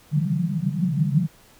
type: band-pass noise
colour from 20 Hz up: white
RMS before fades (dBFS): -22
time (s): 0.11-1.28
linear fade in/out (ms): 50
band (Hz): 140 to 190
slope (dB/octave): 96
effects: pink hiss -53 dBFS RMS until 1.59 s